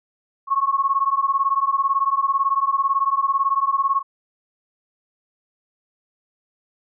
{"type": "beating tone pair", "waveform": "sine", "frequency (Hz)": [1088, 1106], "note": ["C#6", "C#6"], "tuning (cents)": [-33, -4], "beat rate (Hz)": 18, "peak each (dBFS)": -20, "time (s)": [0.47, 4.03], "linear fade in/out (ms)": 50, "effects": []}